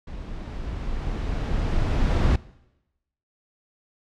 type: noise with level ramp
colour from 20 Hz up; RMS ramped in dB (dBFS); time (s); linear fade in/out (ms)
brown; -36 to -18; 0.07-2.36; 5
effects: noise-tail reverb RT60 0.9 s tail -20 dB re dry + low-pass 5000 Hz 12 dB/octave